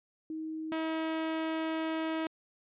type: tone pair in turn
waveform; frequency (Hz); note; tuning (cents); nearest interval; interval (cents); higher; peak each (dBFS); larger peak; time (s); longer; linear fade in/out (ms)
sine / sawtooth; 316.1 / 320.3; D#4 / E4; +27 / -50; unison; 23; second; -35 / -27; second; 0.3-0.72 / 0.72-2.27; second; 2
effects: resampled to 8000 Hz